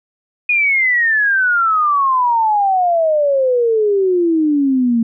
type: exponential sweep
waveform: sine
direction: down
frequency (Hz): 2477 to 225.9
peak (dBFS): -11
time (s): 0.49-5.03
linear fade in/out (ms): 5
effects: none